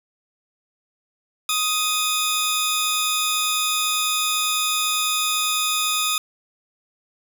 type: tone pair together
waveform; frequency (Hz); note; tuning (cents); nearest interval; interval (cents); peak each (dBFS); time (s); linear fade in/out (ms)
15% pulse; 1248 / 3530; D#6 / A7; +5 / +5; octave + tritone; 1800; -16; 1.49-6.18; 2
effects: none